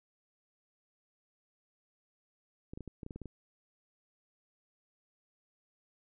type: clicks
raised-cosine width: 3 ms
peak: -30 dBFS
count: 10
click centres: 2.735 / 2.775 / 2.807 / 2.877 / 3.032 / 3.064 / 3.108 / 3.16 / 3.217 / 3.257 s
effects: none